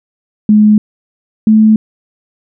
sine tone pair in turn, 211.8 / 217.3 Hz, G#3 / A3, +34 / -21 cents, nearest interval unison, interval 45 cents, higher second, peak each -3 dBFS, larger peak neither, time 0.49-0.78 / 1.47-1.76 s, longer neither, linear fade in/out 2 ms, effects none

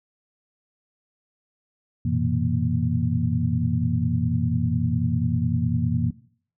sine tone cluster, 90.8 / 115.1 / 125.1 / 164.9 / 234.3 Hz, F#2 / A#2 / B2 / E3 / A#3, -32 / -22 / +23 / +1 / +9 cents, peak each -27 dBFS, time 2.05-6.11 s, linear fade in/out 5 ms, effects noise-tail reverb RT60 0.5 s tail -17 dB re dry

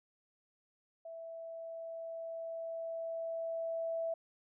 sine tone with level ramp, 659.3 Hz, E5, in tune, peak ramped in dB -44 to -33 dBFS, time 1.05-4.14 s, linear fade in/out 5 ms, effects none

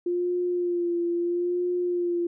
sine tone with vibrato, 350 Hz, F4, 4 cents sharp, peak -23 dBFS, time 0.06-2.27 s, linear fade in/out 5 ms, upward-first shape sine, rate 0.76 Hz, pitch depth 31 cents each way, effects none

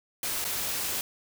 white noise with dropouts, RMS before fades -31 dBFS, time 0.23-1.01 s, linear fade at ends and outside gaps 1 ms, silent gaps 0.443-0.449 s, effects none

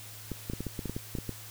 clicks, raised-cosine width 3 ms, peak -21 dBFS, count 12, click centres 0.317 / 0.499 / 0.535 / 0.606 / 0.667 / 0.792 / 0.857 / 0.896 / 0.965 / 1.152 / 1.186 / 1.293 s, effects added 107 Hz sine -49 dBFS peak until 1.5 s + white hiss -47 dBFS RMS until 1.5 s

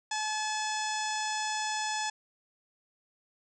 harmonic tone, 859 Hz, A5, 42 cents flat, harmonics 1 / 2 / 3 / 4 / 5 / 6 / 7 / 8 / 9 / 10, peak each -33 / -37 / -42 / -41 / -47 / -40 / -44 / -41 / -45 / -51 dBFS, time 0.11-2.1 s, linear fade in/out 5 ms, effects none

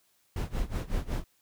brown noise with tremolo, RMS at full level -28 dBFS, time 0.36-1.24 s, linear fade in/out 2 ms, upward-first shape sine, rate 5.4 Hz, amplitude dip 90%, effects white hiss -69 dBFS RMS until 1.41 s

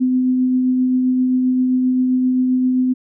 sine tone with tremolo, 254.8 Hz, C4, 46 cents flat, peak -12 dBFS, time 0-2.94 s, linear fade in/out 20 ms, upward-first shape triangle, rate 7.6 Hz, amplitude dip 25%, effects none

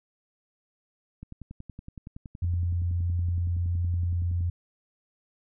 click train, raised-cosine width 5 ms, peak -28 dBFS, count 35, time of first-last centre 1.23-4.408 s, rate 10.7 Hz
sine tone, 87 Hz, F2, 6 cents flat, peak -24 dBFS, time 2.42-4.5 s, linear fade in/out 5 ms
effects none

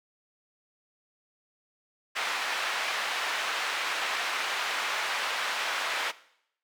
white band-pass noise, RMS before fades -31 dBFS, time 2.15-6.12 s, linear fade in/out 20 ms, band 780 to 2500 Hz, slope 12 dB/octave, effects noise-tail reverb RT60 0.7 s tail -18 dB re dry

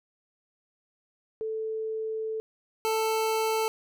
sine / 25% pulse tone pair in turn, 440 / 441.6 Hz, A4 / A4, 0 / +6 cents, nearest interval unison, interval 6 cents, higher second, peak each -29 / -21 dBFS, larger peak second, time 1.41-2.4 / 2.85-3.68 s, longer first, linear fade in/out 0 ms, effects none

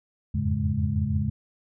sine tone cluster, 83.8 / 89.9 / 105.7 / 139.6 / 208.7 Hz, E2 / F#2 / G#2 / C#3 / G#3, +29 / -49 / +31 / +13 / +9 cents, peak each -29 dBFS, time 0.34-1.3 s, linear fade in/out 10 ms, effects none

